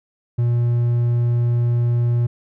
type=tone; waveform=triangle; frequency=119.5 Hz; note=A#2; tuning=43 cents sharp; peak=-13 dBFS; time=0.38-2.27 s; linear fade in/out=10 ms; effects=none